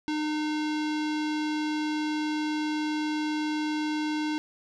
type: tone with low-pass filter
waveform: square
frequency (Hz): 304.6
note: D#4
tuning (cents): -37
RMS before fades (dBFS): -29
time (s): 0.08-4.38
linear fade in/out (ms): 0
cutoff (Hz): 4500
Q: 1.4
effects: none